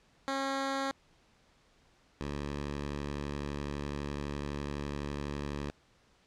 10% pulse tone pair in turn, 271.6 / 71.94 Hz, C#4 / D2, -35 / -35 cents, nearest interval octave + major seventh, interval 2300 cents, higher first, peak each -23 / -27 dBFS, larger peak first, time 0.28-0.91 / 2.21-5.7 s, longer second, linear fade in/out 0 ms, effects pink hiss -66 dBFS RMS until 6.26 s + low-pass 6000 Hz 12 dB/octave

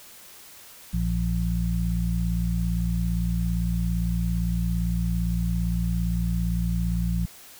harmonic tone, 57.6 Hz, A#1, 20 cents flat, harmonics 1 / 2 / 3, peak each -25 / -30 / -26 dBFS, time 0.93-7.26 s, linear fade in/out 10 ms, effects white hiss -47 dBFS RMS until 7.59 s

